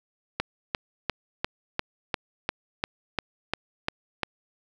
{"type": "click train", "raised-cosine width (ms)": 0.3, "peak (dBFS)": -9, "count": 12, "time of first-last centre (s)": [0.4, 4.233], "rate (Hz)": 2.87, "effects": ["8-bit"]}